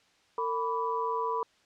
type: tone cluster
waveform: sine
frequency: 453.8 / 989 / 1154 Hz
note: A#4 / B5 / D6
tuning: -47 / +2 / -31 cents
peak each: -33 / -30 / -36 dBFS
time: 0.38-1.43 s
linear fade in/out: 2 ms
effects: white hiss -65 dBFS RMS until 1.65 s + low-pass 5000 Hz 12 dB/octave